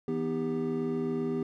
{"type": "tone cluster", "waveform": "triangle", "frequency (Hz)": [163.6, 246.4, 314.1, 396.6], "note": ["E3", "B3", "D#4", "G4"], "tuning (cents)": [-13, -4, 16, 20], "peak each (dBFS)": [-35, -30, -38, -30], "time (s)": [0.08, 1.43], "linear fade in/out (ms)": 2, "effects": []}